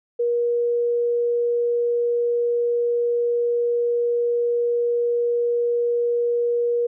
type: tone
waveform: sine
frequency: 476.5 Hz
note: A#4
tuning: 38 cents sharp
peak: -18 dBFS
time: 0.19-6.87 s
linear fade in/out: 10 ms
effects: none